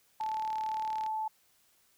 sine tone, 872 Hz, A5, 16 cents flat, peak -31 dBFS, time 0.2-1.28 s, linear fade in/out 5 ms
click train, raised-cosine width 0.2 ms, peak -29 dBFS, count 33, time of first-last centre 0.21-1.063 s, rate 37.5 Hz
effects white hiss -68 dBFS RMS until 1.97 s

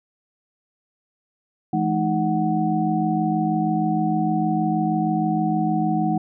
sine tone cluster, 167.3 / 213.7 / 313.1 / 742 Hz, E3 / G#3 / D#4 / F#5, +26 / +50 / +11 / +5 cents, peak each -24 dBFS, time 1.73-6.18 s, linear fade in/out 5 ms, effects none

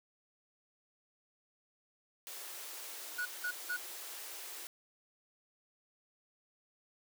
white high-pass noise, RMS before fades -46 dBFS, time 2.27-4.67 s, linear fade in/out 0 ms, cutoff 300 Hz, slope 96 dB/octave
triangle tone bursts, 1462 Hz, F#6, 21 cents flat, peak -32 dBFS, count 3, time 3.18-3.768 s, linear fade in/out 10 ms, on 76 ms, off 180 ms
effects none

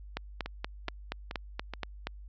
two click trains, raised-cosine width 0.3 ms, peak -21 / -17 dBFS, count 4 / 9, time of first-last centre 0.46-1.737 / 0.17-2.07 s, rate 2.35 / 4.21 Hz, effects added 50 Hz sine -44 dBFS peak until 2.28 s + resampled to 16000 Hz

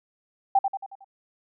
sine tone with echo, 784 Hz, G5, in tune, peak -15 dBFS, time 0.55-0.59 s, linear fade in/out 5 ms, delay 91 ms, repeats 5, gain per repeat -6 dB, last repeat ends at 1.045 s, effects none

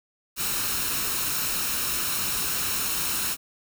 white noise with comb filter, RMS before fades -27 dBFS, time 0.36-3.37 s, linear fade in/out 50 ms, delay 0.74 ms, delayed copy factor +0.5, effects none

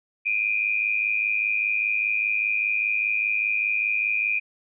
sine tone pair together, 2384 / 2489 Hz, D7 / D#7, +25 / 0 cents, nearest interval minor second, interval 75 cents, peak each -24 / -24 dBFS, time 0.25-4.4 s, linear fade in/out 20 ms, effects none

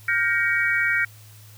sine chord, G half-diminished seventh, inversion third, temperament just, 1411.2 / 1568 / 1881.6 / 2258 Hz, F6 / G6 / Bb6 / Db7, +18 / 0 / +16 / +31 cents, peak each -26 / -25 / -23 / -24 dBFS, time 0.08-1.05 s, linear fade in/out 5 ms, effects added 106 Hz sine -45 dBFS peak until 1.57 s + white hiss -51 dBFS RMS until 1.57 s

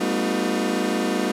30% pulse tone cluster, 196.6 / 225 / 250.9 / 309.4 / 357.9 Hz, G3 / A3 / B3 / D#4 / F4, +5 / +39 / +28 / -10 / +42 cents, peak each -25 dBFS, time 0-1.32 s, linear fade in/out 10 ms, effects low-pass 11000 Hz 12 dB/octave

